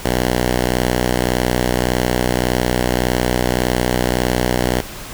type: tone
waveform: 5% pulse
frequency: 61.74 Hz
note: B1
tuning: in tune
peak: -4 dBFS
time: 0.04-4.81 s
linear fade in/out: 10 ms
effects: pink hiss -32 dBFS RMS until 5.13 s